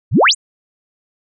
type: exponential sweep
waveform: sine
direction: up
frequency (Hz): 76.8 to 9290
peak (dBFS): -7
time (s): 0.11-0.35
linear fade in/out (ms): 50
effects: none